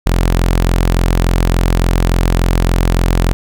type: tone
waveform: sawtooth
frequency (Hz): 43.49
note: F1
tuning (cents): -6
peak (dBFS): -6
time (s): 0.06-3.33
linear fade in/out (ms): 0
effects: none